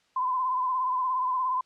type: tone with vibrato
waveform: sine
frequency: 1020 Hz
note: C6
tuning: 44 cents flat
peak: -24 dBFS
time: 0.16-1.61 s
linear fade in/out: 5 ms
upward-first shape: sine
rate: 17 Hz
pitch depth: 47 cents each way
effects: white hiss -67 dBFS RMS until 1.65 s + low-pass 5000 Hz 12 dB/octave